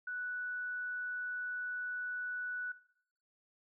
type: tone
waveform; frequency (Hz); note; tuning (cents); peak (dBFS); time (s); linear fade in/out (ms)
sine; 1480; F#6; 0; -37; 0.07-2.72; 5
effects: noise-tail reverb RT60 0.7 s tail -18 dB re dry